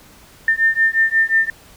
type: beating tone pair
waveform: sine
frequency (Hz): 1797 / 1802.6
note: A6 / A6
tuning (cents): +36 / +41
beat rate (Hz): 5.6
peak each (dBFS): -16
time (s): 0.48-1.5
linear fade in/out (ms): 2
effects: pink hiss -46 dBFS RMS until 1.76 s